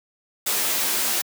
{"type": "noise with comb filter", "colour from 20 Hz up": "white", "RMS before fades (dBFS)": -23, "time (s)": [0.46, 1.22], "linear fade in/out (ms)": 10, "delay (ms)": 14, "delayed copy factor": 0.6, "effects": ["high-pass 200 Hz 12 dB/octave"]}